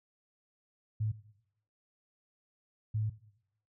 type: tone bursts at uneven times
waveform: sine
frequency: 108.1 Hz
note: A2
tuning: 30 cents flat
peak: -29 dBFS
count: 2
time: 1-1.12 / 2.94-3.1 s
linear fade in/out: 10 ms
effects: noise-tail reverb RT60 0.8 s tail -18 dB re dry